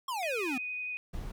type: exponential sweep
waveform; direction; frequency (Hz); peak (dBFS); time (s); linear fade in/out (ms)
square; down; 1108.7 to 241; -33; 0.08-0.58; 5
type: tone with vibrato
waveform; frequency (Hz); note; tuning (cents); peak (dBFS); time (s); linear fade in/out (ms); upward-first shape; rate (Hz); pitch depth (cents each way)
sine; 2489; D#7; 0; -34; 0.23-0.97; 0; sine; 11; 13
type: noise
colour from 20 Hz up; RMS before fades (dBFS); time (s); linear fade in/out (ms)
brown; -38; 1.13-1.32; 10
effects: none